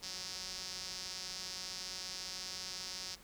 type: tone with band-pass filter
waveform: sawtooth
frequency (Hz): 185.4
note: F#3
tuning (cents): +4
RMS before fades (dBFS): -44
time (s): 0.02-3.16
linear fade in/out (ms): 20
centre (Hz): 5200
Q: 3.9
effects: pink hiss -59 dBFS RMS until 3.23 s